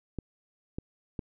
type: clicks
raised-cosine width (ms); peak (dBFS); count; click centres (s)
3; -21; 3; 0.187 / 0.785 / 1.192
effects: none